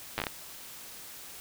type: slowing click train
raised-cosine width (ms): 0.3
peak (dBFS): -14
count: 6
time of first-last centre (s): 0.18-0.268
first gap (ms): 9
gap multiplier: 1.34
effects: white hiss -46 dBFS RMS until 1.4 s